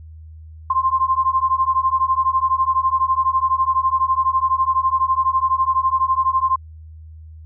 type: beating tone pair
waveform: sine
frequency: 1046.5 / 1058.5 Hz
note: C6 / C6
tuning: 0 / +20 cents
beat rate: 12 Hz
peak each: -18 dBFS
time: 0.7-6.56 s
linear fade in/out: 5 ms
effects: added 79 Hz sine -36 dBFS peak until 7.45 s